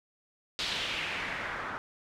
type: noise with low-pass filter sweep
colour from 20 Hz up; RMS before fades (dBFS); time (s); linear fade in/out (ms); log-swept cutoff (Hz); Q
white; -35; 0.59-1.78; 0; 4000 to 1300; 2.3
effects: none